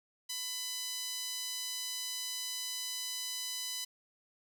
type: tone with high-pass filter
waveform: sawtooth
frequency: 1000 Hz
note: B5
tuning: 21 cents sharp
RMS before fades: -39 dBFS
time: 0.29-3.85 s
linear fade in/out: 10 ms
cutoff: 4200 Hz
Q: 1.4
effects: none